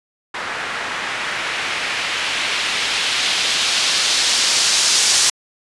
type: noise with low-pass filter sweep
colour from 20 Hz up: blue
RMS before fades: -19 dBFS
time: 0.34-5.3 s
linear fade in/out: 5 ms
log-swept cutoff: 1500 to 6200 Hz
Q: 1.2
effects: resampled to 24000 Hz